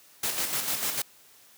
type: noise with tremolo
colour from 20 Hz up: white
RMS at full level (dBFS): -28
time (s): 0.23-1.02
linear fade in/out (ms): 5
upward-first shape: square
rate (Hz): 6.7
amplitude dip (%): 45
effects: white hiss -56 dBFS RMS until 1.57 s + high-pass 100 Hz 12 dB/octave